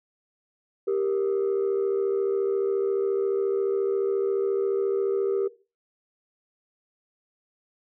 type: tone pair together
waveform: sine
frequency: 392.9 / 467.2 Hz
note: G4 / A#4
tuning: +4 / +4 cents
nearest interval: minor third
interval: 300 cents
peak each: -22 / -25 dBFS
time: 0.87-5.48 s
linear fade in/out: 10 ms
effects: noise-tail reverb RT60 0.3 s tail -18 dB re dry + tanh soft clip ceiling -19 dBFS